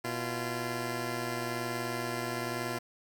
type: tone pair together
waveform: 10% pulse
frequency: 121.37 / 343.1 Hz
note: B2 / F4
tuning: -30 / -31 cents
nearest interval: octave + tritone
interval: 1799 cents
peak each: -27 dBFS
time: 0.04-2.79 s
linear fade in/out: 10 ms
effects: 9-bit